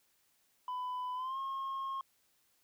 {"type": "tone with pitch glide", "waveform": "sine", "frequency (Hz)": [1000, 1078], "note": ["B5", "C#6"], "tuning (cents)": [21, -49], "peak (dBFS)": -33, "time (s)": [0.68, 2.01], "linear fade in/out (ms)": 2, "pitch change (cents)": 130, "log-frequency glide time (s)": [1.15, 1.38], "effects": ["tanh soft clip ceiling -35 dBFS", "white hiss -73 dBFS RMS until 2.63 s"]}